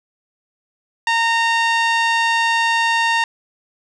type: tone with band-pass filter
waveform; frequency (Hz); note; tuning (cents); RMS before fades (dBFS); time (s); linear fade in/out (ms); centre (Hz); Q
sawtooth; 920; A#5; -23; -17; 1.07-3.24; 2; 2100; 0.84
effects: resampled to 22050 Hz + 7-bit